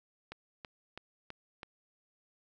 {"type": "click train", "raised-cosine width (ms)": 0.3, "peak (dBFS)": -27, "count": 5, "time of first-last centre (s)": [0.32, 1.631], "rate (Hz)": 3.05, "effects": []}